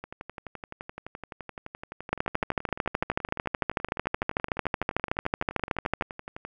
two click trains, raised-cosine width 0.5 ms, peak -22 / -9 dBFS, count 76 / 53, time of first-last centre 0.04-6.45 / 2.13-6.011 s, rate 11.7 / 13.4 Hz, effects none

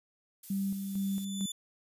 violet noise, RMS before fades -45 dBFS, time 0.43-1.25 s, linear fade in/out 5 ms
20% pulse tone with exponential growth, 3500 Hz, A7, 10 cents flat, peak -29 dBFS, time 0.46-1.52 s, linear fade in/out 5 ms, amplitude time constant 230 ms
sine tone with tremolo, 196 Hz, G3, in tune, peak -29 dBFS, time 0.5-1.46 s, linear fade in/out 5 ms, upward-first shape square, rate 2.2 Hz, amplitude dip 45%
effects resampled to 32000 Hz

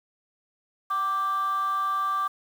sine tone with frequency modulation, 1173 Hz, D6, 2 cents flat, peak -22 dBFS, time 0.9-2.28 s, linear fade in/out 10 ms, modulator 412 Hz, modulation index 0.31, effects tanh soft clip ceiling -20 dBFS + 8-bit

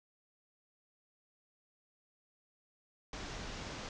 pink low-pass noise, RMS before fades -44 dBFS, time 3.13-3.89 s, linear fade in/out 2 ms, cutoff 6800 Hz, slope 48 dB/octave, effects none

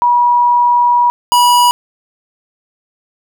sine / square tone pair in turn, 966 / 972.7 Hz, B5 / B5, -39 / -27 cents, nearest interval unison, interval 12 cents, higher second, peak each -7 dBFS, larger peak neither, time 0.02-1.1 / 1.32-1.71 s, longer first, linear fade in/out 0 ms, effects none

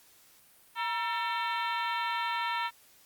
harmonic tone with a mistuned harmonic, 448.2 Hz, A4, 32 cents sharp, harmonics 2 / 3 / 4 / 5 / 6 / 7 / 8 / 9, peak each -32 / -36 / -38 / -40 / -42 / -43 / -44 / -45 dBFS, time 0.75-2.71 s, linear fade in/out 50 ms, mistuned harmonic 2, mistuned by +91 cents, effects white hiss -60 dBFS RMS until 3.05 s + Opus 48 kbps

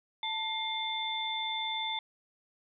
sine tone cluster, 884 / 2114 / 3539 Hz, A5 / C7 / A7, +8 / +17 / +9 cents, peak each -36 / -39 / -34 dBFS, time 0.23-1.99 s, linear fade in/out 2 ms, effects none

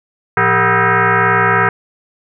sine tone with frequency modulation, 174.4 Hz, F3, 2 cents flat, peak -9 dBFS, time 0.37-1.69 s, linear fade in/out 2 ms, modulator 286 Hz, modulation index 6.2, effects none

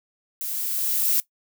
violet noise with level ramp, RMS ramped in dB -30 to -20 dBFS, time 0.41-1.2 s, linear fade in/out 0 ms, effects noise-tail reverb RT60 0.1 s tail -18 dB re dry

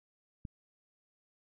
click, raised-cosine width 5 ms, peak -29 dBFS, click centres 0.452 s, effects none

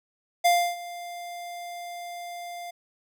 square tone with ADSR envelope, 698.5 Hz, F5, in tune, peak -17 dBFS, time 0.44-2.71 s, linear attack 16 ms, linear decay 300 ms, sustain -19 dB, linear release 9 ms, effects none

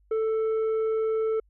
sine tone with tanh clipping, 441.4 Hz, A4, 5 cents sharp, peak -24 dBFS, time 0.11-1.4 s, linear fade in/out 5 ms, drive 5 dB, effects added 50 Hz sine -59 dBFS peak until 1.49 s

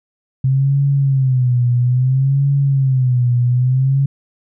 sine tone with vibrato, 130.7 Hz, C3, 1 cent flat, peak -11 dBFS, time 0.44-4.06 s, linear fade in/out 5 ms, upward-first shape sine, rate 0.6 Hz, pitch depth 120 cents each way, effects none

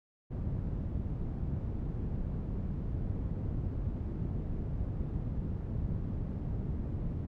white low-pass noise, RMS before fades -35 dBFS, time 0.3-7.27 s, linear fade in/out 20 ms, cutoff 130 Hz, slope 12 dB/octave, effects none

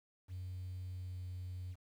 triangle tone with pitch glide, 91.8 to 91.06 Hz, F#2 to F#2, -13 to -27 cents, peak -38 dBFS, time 0.28-1.76 s, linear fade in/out 50 ms, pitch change -14 cents, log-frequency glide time 0.86-1.23 s, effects tanh soft clip ceiling -38 dBFS + 11-bit

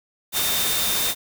sine tone in noise, 3633 Hz, A#7, 45 cents flat, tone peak -27 dBFS, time 0.32-1.15 s, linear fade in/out 50 ms, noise white, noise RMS -23 dBFS, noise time 0.32-1.15 s, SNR -7 dB, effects none

